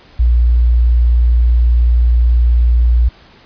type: tone with tanh clipping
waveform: triangle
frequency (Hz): 59.3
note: A#1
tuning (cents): +30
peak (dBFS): -7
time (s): 0.19-3.09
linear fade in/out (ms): 10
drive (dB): 4
effects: pink hiss -44 dBFS RMS until 3.45 s + resampled to 11025 Hz